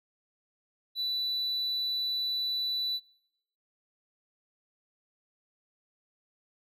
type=tone; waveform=triangle; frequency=3970 Hz; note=B7; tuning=8 cents sharp; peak=-27 dBFS; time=0.95-3 s; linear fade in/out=50 ms; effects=noise-tail reverb RT60 0.9 s tail -23 dB re dry + tanh soft clip ceiling -23 dBFS